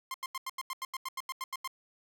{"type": "tone bursts", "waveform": "sawtooth", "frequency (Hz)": 1054, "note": "C6", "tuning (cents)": 12, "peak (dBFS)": -31, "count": 14, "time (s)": [0.11, 1.676], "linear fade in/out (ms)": 2, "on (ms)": 32, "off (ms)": 86, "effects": ["11-bit"]}